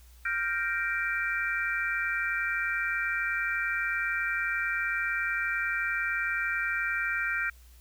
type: chord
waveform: sine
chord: G minor seventh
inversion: third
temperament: equal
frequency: 1396.9 / 1568 / 1864.7 / 2349 Hz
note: F6 / G6 / Bb6 / D7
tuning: 0 / 0 / 0 / 0 cents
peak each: -32 / -32 / -34 / -33 dBFS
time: 0.25-7.5 s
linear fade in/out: 5 ms
effects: added 60 Hz sine -51 dBFS peak until 7.8 s + white hiss -61 dBFS RMS until 7.8 s